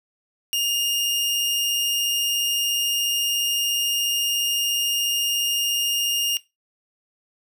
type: tone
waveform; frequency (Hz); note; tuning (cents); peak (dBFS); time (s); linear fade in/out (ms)
sawtooth; 2831; F7; +23; -18; 0.53-6.37; 0
effects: noise-tail reverb RT60 0.2 s tail -17 dB re dry